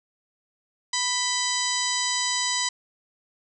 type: harmonic tone with a mistuned harmonic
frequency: 990 Hz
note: B5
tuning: 4 cents sharp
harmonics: 1 / 2 / 3 / 4 / 5 / 6 / 7 / 8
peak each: -31 / -31 / -34 / -30 / -30 / -32 / -34 / -32 dBFS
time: 0.93-2.69 s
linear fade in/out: 5 ms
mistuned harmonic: 3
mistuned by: +62 cents
effects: none